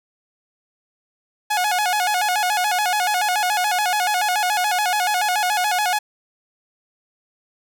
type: tone with vibrato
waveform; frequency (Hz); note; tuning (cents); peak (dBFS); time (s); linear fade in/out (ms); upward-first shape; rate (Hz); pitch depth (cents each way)
sawtooth; 782; G5; -4; -14; 1.5-5.99; 10; square; 7; 130
effects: none